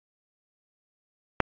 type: click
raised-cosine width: 0.5 ms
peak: -4 dBFS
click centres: 1.403 s
effects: AAC 32 kbps